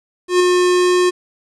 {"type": "tone with ADSR envelope", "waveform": "square", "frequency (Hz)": 359.9, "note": "F#4", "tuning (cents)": -48, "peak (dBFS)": -9, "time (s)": [0.28, 1.11], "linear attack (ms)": 120, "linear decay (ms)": 5, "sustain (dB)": -3, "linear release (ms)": 23, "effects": ["resampled to 22050 Hz", "8-bit"]}